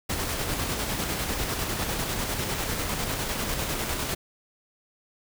pink noise with tremolo, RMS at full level -28 dBFS, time 0.09-4.15 s, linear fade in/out 10 ms, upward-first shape square, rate 10 Hz, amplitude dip 30%, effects none

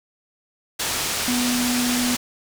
white low-pass noise, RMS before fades -25 dBFS, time 0.79-2.17 s, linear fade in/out 10 ms, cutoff 8300 Hz, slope 12 dB/octave
triangle tone, 246.1 Hz, B3, 6 cents flat, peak -19 dBFS, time 1.28-2.15 s, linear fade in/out 0 ms
effects none

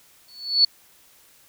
sine tone with exponential growth, 4435 Hz, C#8, in tune, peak -10 dBFS, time 0.28-0.65 s, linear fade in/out 5 ms, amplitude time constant 79 ms, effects white hiss -55 dBFS RMS until 1.48 s

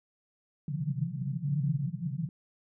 pink band-pass noise, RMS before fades -32 dBFS, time 0.68-2.29 s, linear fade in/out 2 ms, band 130 to 180 Hz, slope 96 dB/octave, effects none

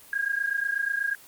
sine tone pair together, 1610.8 / 1639 Hz, G6 / G#6, +47 / -23 cents, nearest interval unison, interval 30 cents, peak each -28 / -27 dBFS, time 0.13-1.15 s, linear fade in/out 2 ms, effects white hiss -50 dBFS RMS until 1.27 s + Opus 24 kbps

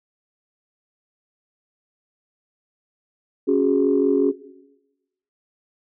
sine chord, C# suspended fourth, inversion none, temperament equal, 277.2 / 370 / 415.3 Hz, C#4 / F#4 / G#4, 0 / 0 / 0 cents, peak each -19 dBFS, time 3.47-4.32 s, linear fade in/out 20 ms, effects noise-tail reverb RT60 1.0 s tail -17 dB re dry + tanh soft clip ceiling -7 dBFS

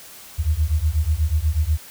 sine beating tone pair, 73.42 / 81.62 Hz, D2 / E2, 0 / -17 cents, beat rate 8.2 Hz, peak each -20 dBFS, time 0.38-1.78 s, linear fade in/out 20 ms, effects white hiss -42 dBFS RMS until 1.9 s

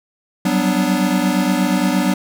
square chord, G major seventh, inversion third, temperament equal with one note detuned, 185 / 193.52 / 246.9 / 293.7 Hz, F#3 / G3 / B3 / D4, 0 / -22 / 0 / 0 cents, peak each -21 dBFS, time 0.45-2.14 s, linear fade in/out 5 ms, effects none

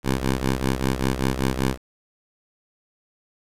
10% pulse ring-modulated tone, 65.41 Hz, C2, in tune, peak -10 dBFS, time 0.03-1.78 s, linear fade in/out 50 ms, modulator 68 Hz, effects resampled to 32000 Hz + 8-bit

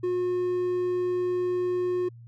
triangle tone, 360 Hz, F#4, 47 cents flat, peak -22 dBFS, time 0.03-2.09 s, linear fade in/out 10 ms, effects added 117 Hz sine -44 dBFS peak until 2.27 s

